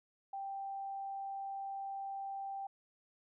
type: tone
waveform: sine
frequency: 785 Hz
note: G5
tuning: 2 cents sharp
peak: -39 dBFS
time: 0.33-2.67 s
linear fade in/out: 5 ms
effects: none